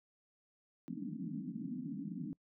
white band-pass noise, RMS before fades -42 dBFS, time 0.88-2.33 s, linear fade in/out 0 ms, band 150 to 300 Hz, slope 96 dB/octave, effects noise-tail reverb RT60 0.1 s tail -24 dB re dry

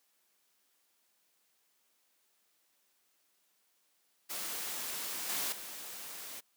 white noise with level steps, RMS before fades -39 / -35 / -45 dBFS, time 4.29-6.41 s, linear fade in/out 20 ms, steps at 5.29 / 5.52 s, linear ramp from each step 5 ms, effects white hiss -74 dBFS RMS until 6.56 s + high-pass 200 Hz 12 dB/octave

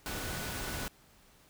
sine tone in noise, 1480 Hz, F#6, in tune, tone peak -47 dBFS, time 0.06-0.88 s, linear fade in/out 0 ms, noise pink, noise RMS -38 dBFS, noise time 0.06-0.88 s, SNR -12 dB, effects pink hiss -62 dBFS RMS until 1.49 s

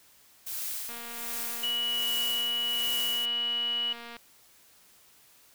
blue noise with tremolo, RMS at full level -34 dBFS, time 0.46-3.26 s, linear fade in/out 10 ms, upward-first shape sine, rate 1.3 Hz, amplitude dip 65%
click train, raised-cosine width 0.3 ms, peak -28 dBFS, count 771, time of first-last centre 0.89-4.167 s, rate 235 Hz
sine tone, 2935 Hz, F#7, 15 cents flat, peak -27 dBFS, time 1.63-3.93 s, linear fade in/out 5 ms
effects white hiss -59 dBFS RMS until 5.54 s

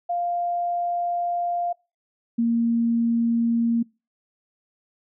sine tone pair in turn, 698.5 / 232.4 Hz, F5 / A#3, 0 / -5 cents, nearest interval octave + perfect fifth, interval 1905 cents, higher first, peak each -22 / -18 dBFS, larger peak second, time 0.09-1.73 / 2.38-3.83 s, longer first, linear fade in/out 10 ms, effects noise-tail reverb RT60 0.3 s tail -26 dB re dry

